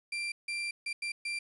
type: tone bursts at uneven times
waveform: 35% pulse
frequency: 2366 Hz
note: D7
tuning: 12 cents sharp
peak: -31 dBFS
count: 5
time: 0.12-0.32 / 0.48-0.71 / 0.86-0.93 / 1.02-1.12 / 1.25-1.39 s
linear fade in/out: 5 ms
effects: resampled to 24000 Hz + 10-bit